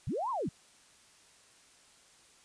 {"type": "linear two-way sweep", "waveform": "sine", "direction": "up then down", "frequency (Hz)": [71.6, 1099, 108.6], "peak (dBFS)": -31, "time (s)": [0.07, 0.49], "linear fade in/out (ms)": 5, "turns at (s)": 0.3, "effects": ["white hiss -61 dBFS RMS until 2.44 s", "resampled to 22050 Hz"]}